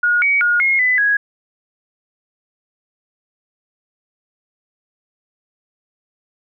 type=tone with pitch steps; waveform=sine; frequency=1441 / 2250 / 1434 / 2152 / 2003 / 1660 Hz; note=F#6 / C#7 / F6 / C7 / B6 / G#6; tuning=-46 / +25 / +45 / +48 / +24 / -1 cents; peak=-12 dBFS; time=0.03-1.17 s; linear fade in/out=5 ms; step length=190 ms; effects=none